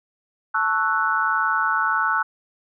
sine chord, F# minor seventh, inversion first, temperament equal, 880 / 1108.7 / 1318.5 / 1480 Hz, A5 / C#6 / E6 / F#6, 0 / 0 / 0 / 0 cents, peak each -26 / -26 / -23 / -22 dBFS, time 0.54-2.23 s, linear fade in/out 10 ms, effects none

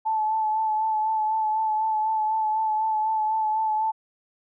sine tone with vibrato, 870 Hz, A5, 20 cents flat, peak -21 dBFS, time 0.05-3.92 s, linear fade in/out 20 ms, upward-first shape sine, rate 4 Hz, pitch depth 25 cents each way, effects none

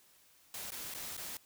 white noise with dropouts, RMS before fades -43 dBFS, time 0.54-1.37 s, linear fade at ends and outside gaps 2 ms, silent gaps 0.706-0.719 / 0.94-0.947 / 1.168-1.176 s, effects white hiss -65 dBFS RMS until 1.45 s

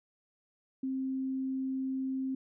sine tone, 264.1 Hz, C4, 16 cents sharp, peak -31 dBFS, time 0.83-2.35 s, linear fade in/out 5 ms, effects none

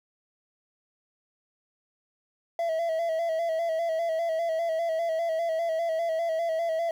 triangle tone with vibrato, 659.3 Hz, E5, in tune, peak -23 dBFS, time 2.59-6.91 s, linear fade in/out 2 ms, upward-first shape square, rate 5 Hz, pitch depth 43 cents each way, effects 9-bit

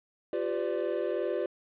triangle chord, G dominant seventh, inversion third, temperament equal with one note detuned, 349.2 / 392 / 506.3 / 587.3 Hz, F4 / G4 / B4 / D5, 0 / 0 / +43 / 0 cents, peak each -32 dBFS, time 0.33-1.46 s, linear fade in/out 2 ms, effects resampled to 8000 Hz + 9-bit

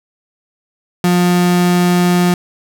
35% pulse tone, 177.4 Hz, F3, 27 cents sharp, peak -8 dBFS, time 1.04-2.34 s, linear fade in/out 2 ms, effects none

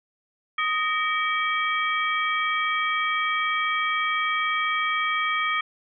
sine tone cluster, 1248 / 1853 / 2297 / 3224 Hz, D#6 / A#6 / D7 / G7, +5 / -11 / -39 / +48 cents, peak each -25 / -29 / -27 / -32 dBFS, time 0.58-5.61 s, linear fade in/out 5 ms, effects none

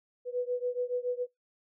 sine beating tone pair, 490.7 / 497.8 Hz, B4 / B4, -11 / +14 cents, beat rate 7.1 Hz, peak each -32 / -33 dBFS, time 0.25-1.27 s, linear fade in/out 50 ms, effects noise-tail reverb RT60 0.2 s tail -25 dB re dry

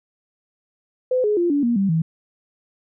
sine tone with pitch steps, 508 / 419.8 / 347 / 286.8 / 237 / 195.86 / 161.87 Hz, B4 / G#4 / F4 / D4 / A#3 / G3 / E3, +49 / +19 / -11 / -41 / +29 / -1 / -31 cents, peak -16 dBFS, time 1.11-2.02 s, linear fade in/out 5 ms, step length 130 ms, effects none

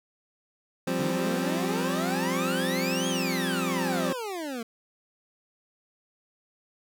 25% pulse chord, F suspended second, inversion none, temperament equal, 174.61 / 196 / 261.6 Hz, F3 / G3 / C4, 0 / 0 / 0 cents, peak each -27 / -29 / -26 dBFS, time 0.87-4.13 s, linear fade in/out 5 ms
25% pulse exponential two-way sweep, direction up then down, 138.59 to 3322 to 221.3 Hz, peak -28 dBFS, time 0.99-4.63 s, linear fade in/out 5 ms, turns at 3.08 s
effects none

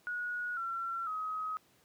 sine tone with pitch steps, 1455 / 1357.6 / 1266.7 Hz, F#6 / F6 / D#6, -29 / -49 / +31 cents, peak -34 dBFS, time 0.07-1.57 s, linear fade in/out 0 ms, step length 500 ms, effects pink hiss -67 dBFS RMS until 1.84 s + high-pass 100 Hz 12 dB/octave

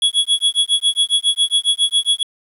square tone with tremolo, 3355 Hz, G#7, 17 cents sharp, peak -11 dBFS, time 0.02-2.23 s, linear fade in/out 2 ms, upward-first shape sine, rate 7.3 Hz, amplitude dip 100%, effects resampled to 32000 Hz + 8-bit

